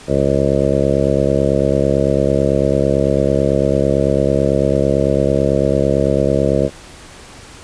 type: harmonic tone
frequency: 69 Hz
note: C#2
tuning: 7 cents flat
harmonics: 1 / 2 / 3 / 4 / 5 / 6 / 7 / 8 / 9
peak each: -23 / -20 / -21 / -23 / -21 / -23 / -19 / -19 / -21 dBFS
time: 0.07-6.7 s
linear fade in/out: 50 ms
effects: pink hiss -38 dBFS RMS until 7.63 s + resampled to 22050 Hz